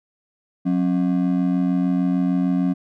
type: ring-modulated tone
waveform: triangle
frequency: 225.9 Hz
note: A3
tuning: 46 cents sharp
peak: -12 dBFS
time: 0.65-2.74 s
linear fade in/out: 20 ms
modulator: 43.3 Hz
effects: none